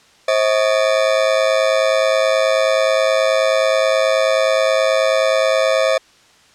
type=ring-modulated tone; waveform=40% pulse; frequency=587 Hz; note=D5; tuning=1 cent flat; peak=-9 dBFS; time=0.28-5.98 s; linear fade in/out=5 ms; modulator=54.7 Hz; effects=white hiss -50 dBFS RMS until 6.54 s + low-pass 6000 Hz 12 dB/octave